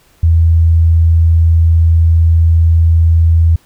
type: tone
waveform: sine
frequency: 82.41 Hz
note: E2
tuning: in tune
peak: -5 dBFS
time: 0.23-3.56 s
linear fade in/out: 5 ms
effects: pink hiss -50 dBFS RMS until 3.65 s